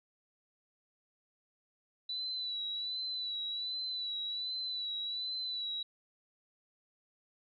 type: tone with vibrato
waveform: sine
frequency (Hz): 3962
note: B7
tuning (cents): +5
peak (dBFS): -35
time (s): 2.09-5.83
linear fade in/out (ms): 5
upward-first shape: sine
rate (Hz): 1.3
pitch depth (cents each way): 43
effects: none